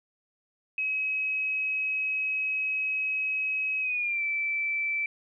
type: tone with pitch glide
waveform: sine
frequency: 2550 to 2325 Hz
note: D#7 to D7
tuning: +42 to -18 cents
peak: -26 dBFS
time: 0.78-5.06 s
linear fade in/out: 2 ms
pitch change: -160 cents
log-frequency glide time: 3.81-4.23 s
effects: none